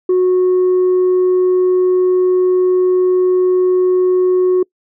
sine tone, 366.5 Hz, F#4, 16 cents flat, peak -7 dBFS, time 0.09-4.63 s, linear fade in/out 5 ms, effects noise-tail reverb RT60 0.1 s tail -26 dB re dry + tanh soft clip ceiling -8 dBFS

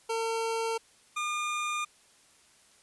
25% pulse tone pair in turn, 453.3 / 1210.2 Hz, A#4 / D#6, -48 / -48 cents, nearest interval octave + perfect fourth, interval 1700 cents, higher second, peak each -25 / -26 dBFS, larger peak first, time 0.09-0.78 / 1.16-1.85 s, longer neither, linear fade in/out 10 ms, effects white hiss -61 dBFS RMS until 2.82 s + resampled to 24000 Hz

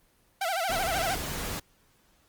sawtooth tone with vibrato, 719 Hz, F#5, 50 cents flat, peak -23 dBFS, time 0.41-1.15 s, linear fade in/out 5 ms, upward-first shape sine, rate 13 Hz, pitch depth 170 cents each way
pink noise, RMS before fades -34 dBFS, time 0.69-1.6 s, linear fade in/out 10 ms
effects pink hiss -65 dBFS RMS until 2.28 s + Opus 24 kbps

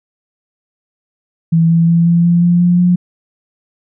sine tone with pitch steps, 164.81 / 166.63 / 168.47 / 170.33 / 172.21 / 174.11 / 176.03 / 177.97 Hz, E3 / E3 / E3 / F3 / F3 / F3 / F3 / F3, 0 / +19 / +38 / -43 / -24 / -5 / +14 / +33 cents, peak -7 dBFS, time 1.52-2.96 s, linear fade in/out 10 ms, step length 180 ms, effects none

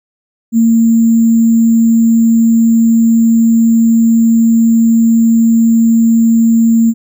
sine tone with sample-and-hold, 228 Hz, A#3, 38 cents flat, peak -5 dBFS, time 0.52-6.94 s, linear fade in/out 50 ms, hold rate 7350 Hz, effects none

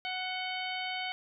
harmonic tone with a mistuned harmonic, 740 Hz, F#5, in tune, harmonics 1 / 2 / 3 / 4 / 5 / 6, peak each -38 / -43 / -38 / -39 / -46 / -47 dBFS, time 0.05-1.12 s, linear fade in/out 0 ms, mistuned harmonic 4, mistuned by +54 cents, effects none

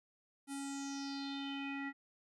square tone with low-pass filter sweep, 277.2 Hz, C#4, in tune, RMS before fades -42 dBFS, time 0.47-1.93 s, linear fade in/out 50 ms, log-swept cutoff 10000 to 1900 Hz, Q 5.6, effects none

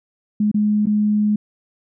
sine tone with dropouts, 210 Hz, G#3, 19 cents sharp, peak -14 dBFS, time 0.4-1.36 s, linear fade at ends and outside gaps 5 ms, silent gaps 0.515-0.543 / 0.858-0.868 s, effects none

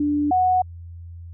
sine tone pair in turn, 293.2 / 736.8 Hz, D4 / F#5, -3 / -7 cents, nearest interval octave + major third, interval 1596 cents, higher second, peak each -18 / -15 dBFS, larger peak second, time 0-0.31 / 0.31-0.62 s, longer neither, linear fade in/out 5 ms, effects added 85 Hz sine -35 dBFS peak until 1.33 s

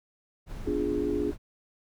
brown noise, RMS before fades -38 dBFS, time 0.46-1.38 s, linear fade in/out 50 ms
sine chord, B diminished seventh, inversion none, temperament equal with one note detuned, 249.8 / 293.7 / 349.2 / 415.3 Hz, B3 / D4 / F4 / Ab4, +20 / 0 / 0 / 0 cents, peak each -36 / -30 / -32 / -30 dBFS, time 0.66-1.32 s, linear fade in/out 20 ms
effects none

